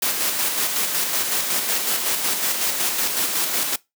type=noise with tremolo; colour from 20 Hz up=white; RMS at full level=-21 dBFS; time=0.02-3.76 s; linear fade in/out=5 ms; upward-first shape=square; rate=5.4 Hz; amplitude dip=35%; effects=noise-tail reverb RT60 0.2 s tail -22 dB re dry + high-pass 200 Hz 12 dB/octave